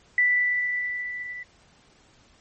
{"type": "tone with level ramp", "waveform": "sine", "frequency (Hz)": 1975.5, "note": "B6", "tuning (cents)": 0, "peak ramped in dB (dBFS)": [-16, -34], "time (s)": [0.18, 1.43], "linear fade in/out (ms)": 2, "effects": ["pink hiss -58 dBFS RMS until 2.4 s", "MP3 32 kbps"]}